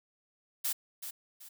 blue noise with echo, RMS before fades -32 dBFS, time 0.64-0.73 s, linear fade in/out 10 ms, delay 380 ms, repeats 2, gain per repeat -9 dB, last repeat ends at 1.49 s, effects none

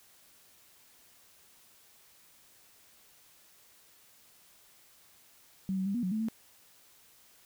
sine tone with pitch steps, 190.9 / 188.9 / 198.2 / 241.3 / 184.3 / 217.5 / 223.4 Hz, G3 / F#3 / G3 / B3 / F#3 / A3 / A3, -46 / +36 / +19 / -40 / -7 / -20 / +27 cents, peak -29 dBFS, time 5.69-6.285 s, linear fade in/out 0 ms, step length 85 ms, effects white hiss -61 dBFS RMS until 7.45 s

